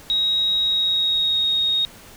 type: tone with pitch glide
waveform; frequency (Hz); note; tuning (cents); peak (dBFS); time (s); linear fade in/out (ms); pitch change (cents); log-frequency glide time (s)
sine; 3798 to 3737; A#7 to A#7; +32 to +4; -17; 0.1-1.85; 0; -28; 0.59-1.59
effects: pink hiss -44 dBFS RMS until 2.16 s